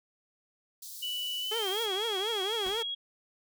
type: high-pass noise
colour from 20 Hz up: white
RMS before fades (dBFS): -44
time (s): 0.82-1.86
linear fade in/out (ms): 5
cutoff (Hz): 3700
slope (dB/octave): 48
type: tone with pitch glide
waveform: sine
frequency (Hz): 2960 to 3303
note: F#7 to G#7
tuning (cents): 0 to -10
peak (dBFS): -32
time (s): 1.02-2.95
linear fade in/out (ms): 10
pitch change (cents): +190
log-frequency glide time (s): 1.4-1.81
type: tone with vibrato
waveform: sawtooth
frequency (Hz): 415.3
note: G#4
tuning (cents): 0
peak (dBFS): -28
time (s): 1.51-2.83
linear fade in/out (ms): 10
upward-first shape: triangle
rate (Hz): 4.1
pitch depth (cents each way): 230
type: noise with exponential decay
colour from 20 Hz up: pink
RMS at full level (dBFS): -41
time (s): 2.66-2.87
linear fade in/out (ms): 2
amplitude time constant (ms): 44
effects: none